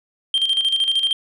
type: tone with tremolo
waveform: sine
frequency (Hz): 3170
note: G7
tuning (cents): +19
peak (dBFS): -12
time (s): 0.34-1.13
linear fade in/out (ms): 2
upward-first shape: square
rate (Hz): 13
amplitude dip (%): 65
effects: tanh soft clip ceiling -13 dBFS